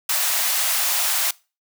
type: high-pass noise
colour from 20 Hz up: white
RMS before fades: -21 dBFS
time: 0.09-1.31 s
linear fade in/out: 5 ms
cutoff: 600 Hz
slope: 48 dB/octave
effects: noise-tail reverb RT60 0.3 s tail -22 dB re dry